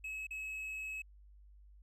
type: tone with dropouts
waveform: triangle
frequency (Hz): 2574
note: E7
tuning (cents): -42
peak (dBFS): -38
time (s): 0.04-1.02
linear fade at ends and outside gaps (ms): 5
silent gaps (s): 0.269-0.307
effects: added 50 Hz sine -56 dBFS peak until 1.82 s